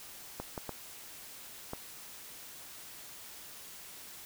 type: clicks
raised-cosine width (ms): 1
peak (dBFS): -23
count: 4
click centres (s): 0.4 / 0.578 / 0.693 / 1.734
effects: white hiss -49 dBFS RMS until 4.25 s